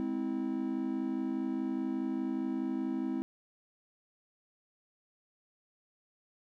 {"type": "chord", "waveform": "triangle", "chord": "Ab augmented", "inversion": "none", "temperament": "just", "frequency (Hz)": [207.7, 259.6, 324.5], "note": ["Ab3", "C4", "E4"], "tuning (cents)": [0, -13, -27], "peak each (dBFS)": [-37, -32, -34], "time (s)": [0, 3.22], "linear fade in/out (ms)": 0, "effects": []}